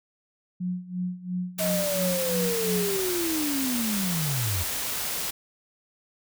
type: tone with tremolo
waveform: sine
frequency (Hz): 180.6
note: F#3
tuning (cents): -42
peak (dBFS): -25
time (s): 0.6-2.97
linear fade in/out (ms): 10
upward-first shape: sine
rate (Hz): 2.9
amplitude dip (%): 85
type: noise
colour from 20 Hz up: white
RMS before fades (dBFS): -30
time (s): 1.58-5.31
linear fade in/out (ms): 10
type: linear sweep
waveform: sine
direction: down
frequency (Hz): 638 to 79.5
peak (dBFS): -26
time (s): 1.59-4.64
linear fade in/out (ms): 20
effects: none